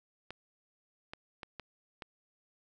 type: clicks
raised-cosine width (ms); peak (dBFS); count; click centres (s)
0.3; -26; 5; 0.306 / 1.135 / 1.432 / 1.597 / 2.022
effects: none